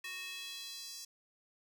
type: tone with high-pass filter sweep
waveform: square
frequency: 369.6 Hz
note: F#4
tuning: 2 cents flat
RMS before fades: -45 dBFS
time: 0.04-1.05 s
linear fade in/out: 5 ms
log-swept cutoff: 2200 to 5500 Hz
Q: 2.5
effects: none